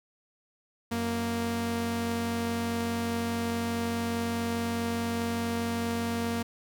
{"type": "tone pair together", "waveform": "sawtooth", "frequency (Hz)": [92.5, 232.7], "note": ["F#2", "A#3"], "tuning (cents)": [0, -3], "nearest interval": "octave + major third", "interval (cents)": 1597, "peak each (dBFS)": [-32, -25], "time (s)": [0.91, 6.43], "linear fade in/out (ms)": 10, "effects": []}